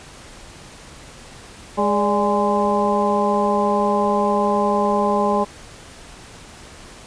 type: harmonic tone with a mistuned harmonic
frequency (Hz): 206.4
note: G#3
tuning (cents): -10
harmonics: 1 / 2 / 3 / 4 / 5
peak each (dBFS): -22 / -22 / -22 / -22 / -22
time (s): 1.77-5.45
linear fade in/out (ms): 20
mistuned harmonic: 3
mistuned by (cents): -82
effects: pink hiss -41 dBFS RMS until 7.06 s + resampled to 22050 Hz